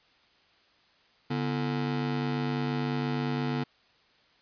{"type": "ring-modulated tone", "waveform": "35% pulse", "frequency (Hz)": 194.7, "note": "G3", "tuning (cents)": -12, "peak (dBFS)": -23, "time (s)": [1.3, 3.64], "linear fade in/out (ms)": 10, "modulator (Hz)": 53, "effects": ["white hiss -63 dBFS RMS until 4.41 s", "resampled to 11025 Hz"]}